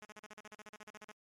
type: tone bursts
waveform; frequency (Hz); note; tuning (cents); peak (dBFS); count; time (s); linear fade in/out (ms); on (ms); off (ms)
5% pulse; 212; G#3; +36; -38; 16; 0.02-1.116; 2; 31; 40
effects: low-pass 10000 Hz 12 dB/octave + MP3 96 kbps